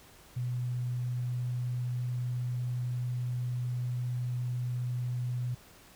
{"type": "tone", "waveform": "sine", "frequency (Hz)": 123.47, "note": "B2", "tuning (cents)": 0, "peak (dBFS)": -30, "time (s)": [0.36, 5.55], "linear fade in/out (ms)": 10, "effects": ["pink hiss -56 dBFS RMS until 5.95 s"]}